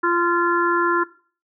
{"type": "harmonic tone", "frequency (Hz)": 345.4, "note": "F4", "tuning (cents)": -19, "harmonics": [1, 3, 4, 5], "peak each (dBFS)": [-21, -22, -20, -25], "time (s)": [0.03, 1.04], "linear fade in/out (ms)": 10, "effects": ["noise-tail reverb RT60 0.4 s tail -17 dB re dry"]}